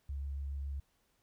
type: tone with vibrato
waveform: sine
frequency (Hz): 69.7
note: C#2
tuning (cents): +10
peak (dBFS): -36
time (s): 0.09-0.8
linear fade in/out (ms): 5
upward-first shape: sine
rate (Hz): 7.2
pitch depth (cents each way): 12
effects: pink hiss -75 dBFS RMS until 1.22 s